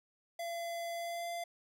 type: tone with pitch glide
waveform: square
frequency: 680 to 687.5 Hz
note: F5 to F5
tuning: -46 to -27 cents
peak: -38 dBFS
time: 0.39-1.44 s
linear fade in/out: 5 ms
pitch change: +19 cents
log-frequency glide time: 0.93-1.29 s
effects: none